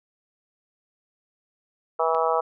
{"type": "harmonic tone", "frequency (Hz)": 162.6, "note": "E3", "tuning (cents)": -23, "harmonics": [3, 4, 5, 6, 7, 8], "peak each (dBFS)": [-25, -26, -27, -28, -28, -29], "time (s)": [1.99, 2.41], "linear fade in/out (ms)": 10}
{"type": "click", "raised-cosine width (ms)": 0.3, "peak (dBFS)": -25, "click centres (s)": 2.148}
{"effects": []}